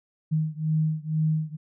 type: beating tone pair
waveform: sine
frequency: 155.56 / 157.66 Hz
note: D#3 / D#3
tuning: 0 / +23 cents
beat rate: 2.1 Hz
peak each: -25 / -26 dBFS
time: 0.31-1.57 s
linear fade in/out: 20 ms
effects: none